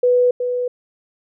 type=tone with echo; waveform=sine; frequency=493.9 Hz; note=B4; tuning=in tune; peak=-11 dBFS; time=0.03-0.31 s; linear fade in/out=5 ms; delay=370 ms; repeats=1; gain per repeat=-7 dB; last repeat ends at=0.68 s; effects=none